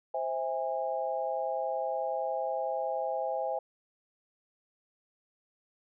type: chord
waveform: sine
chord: C augmented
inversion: none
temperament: just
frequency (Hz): 523.3 / 654.1 / 817.6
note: C5 / E5 / G#5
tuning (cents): 0 / -14 / -27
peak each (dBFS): -34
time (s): 0.14-3.59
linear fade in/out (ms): 5
effects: none